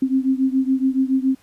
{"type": "beating tone pair", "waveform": "sine", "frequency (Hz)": [261.6, 268.7], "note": ["C4", "C4"], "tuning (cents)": [0, 46], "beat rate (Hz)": 7.1, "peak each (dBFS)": [-18, -20], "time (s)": [0.02, 1.35], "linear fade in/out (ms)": 5, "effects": ["pink hiss -56 dBFS RMS until 1.42 s", "resampled to 32000 Hz"]}